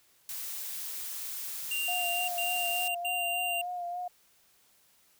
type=noise; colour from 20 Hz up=blue; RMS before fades=-38 dBFS; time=0.29-2.88 s; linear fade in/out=2 ms
type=tone bursts; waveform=square; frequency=2782 Hz; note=F7; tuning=7 cents flat; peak=-31 dBFS; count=3; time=1.71-3.616 s; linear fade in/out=5 ms; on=570 ms; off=98 ms
type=tone with vibrato; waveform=sine; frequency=708 Hz; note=F5; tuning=23 cents sharp; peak=-33 dBFS; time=1.88-4.08 s; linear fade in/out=5 ms; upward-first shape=sine; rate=3.4 Hz; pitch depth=32 cents each way
effects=white hiss -65 dBFS RMS until 5.19 s